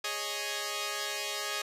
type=chord; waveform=5% pulse; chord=Ab suspended fourth; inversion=none; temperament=equal; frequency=415.3 / 554.4 / 622.3 Hz; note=Ab4 / Db5 / Eb5; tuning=0 / 0 / 0 cents; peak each=-26 dBFS; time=0.04-1.62 s; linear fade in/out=5 ms; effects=resampled to 32000 Hz